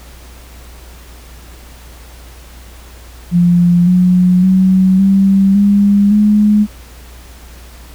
sine tone with pitch steps, 174.61 / 181.08 / 187.79 / 194.75 / 202 / 209.5 Hz, F3 / F#3 / F#3 / G3 / G#3 / G#3, 0 / -37 / +26 / -11 / -48 / +15 cents, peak -6 dBFS, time 3.31-6.67 s, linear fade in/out 50 ms, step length 560 ms, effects added 60 Hz sine -34 dBFS peak until 7.94 s + pink hiss -40 dBFS RMS until 7.94 s

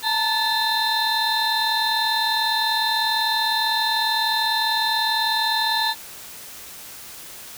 triangle tone cluster, 878 / 918 / 1741 / 3629 / 4082 Hz, A5 / A#5 / A6 / A#7 / C8, -4 / -27 / -19 / -47 / -44 cents, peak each -24 dBFS, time 0.02-5.95 s, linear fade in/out 50 ms, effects white hiss -39 dBFS RMS until 7.57 s

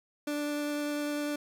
30% pulse tone with vibrato, 293.7 Hz, D4, in tune, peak -28 dBFS, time 0.27-1.36 s, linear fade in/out 5 ms, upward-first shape triangle, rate 10 Hz, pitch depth 8 cents each way, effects none

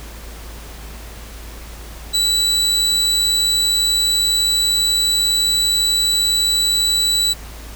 35% pulse tone, 3951 Hz, B7, in tune, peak -12 dBFS, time 2.13-7.34 s, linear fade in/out 20 ms, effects added 55 Hz sine -33 dBFS peak until 7.75 s + pink hiss -38 dBFS RMS until 7.75 s

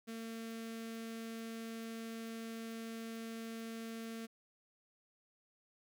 sawtooth tone with notch filter, 226.7 Hz, A#3, 48 cents flat, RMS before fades -45 dBFS, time 0.07-4.27 s, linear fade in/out 20 ms, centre 880 Hz, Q 1.6, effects none

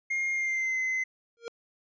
triangle tone with pitch glide, 2129 to 2051 Hz, C7 to C7, +30 to -35 cents, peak -25 dBFS, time 0.1-1.04 s, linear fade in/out 10 ms, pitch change -65 cents, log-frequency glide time 0.33-0.79 s
square tone with exponential growth, 466.2 Hz, A#4, in tune, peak -32 dBFS, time 1.37-1.48 s, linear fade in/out 0 ms, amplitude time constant 23 ms
effects resampled to 16000 Hz

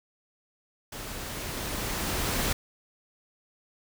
pink noise with level ramp, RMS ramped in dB -39 to -27 dBFS, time 0.92-2.53 s, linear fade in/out 5 ms, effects none

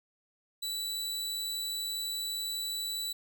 sawtooth tone, 3951 Hz, B7, in tune, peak -30 dBFS, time 0.62-3.13 s, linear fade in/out 10 ms, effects none

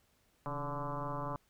sine tone with frequency modulation, 576 Hz, D5, 34 cents flat, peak -35 dBFS, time 0.46-1.36 s, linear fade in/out 0 ms, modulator 147 Hz, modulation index 4.3, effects pink hiss -72 dBFS RMS until 1.49 s

